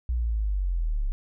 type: linear sweep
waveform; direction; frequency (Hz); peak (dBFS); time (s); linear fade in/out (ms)
sine; down; 61.74 to 32.7; -23; 0.09-1.12; 0
effects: none